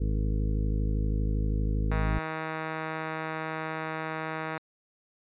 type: harmonic tone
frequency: 52.6 Hz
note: G#1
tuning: 23 cents sharp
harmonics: 1 / 2 / 3 / 4 / 5 / 6 / 8 / 9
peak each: -26 / -32 / -36 / -38 / -40 / -42 / -44 / -45 dBFS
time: 0-2.19 s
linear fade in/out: 10 ms
type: tone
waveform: 5% pulse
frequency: 158.6 Hz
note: D#3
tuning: 33 cents sharp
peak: -20 dBFS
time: 1.91-4.58 s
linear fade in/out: 5 ms
effects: resampled to 8000 Hz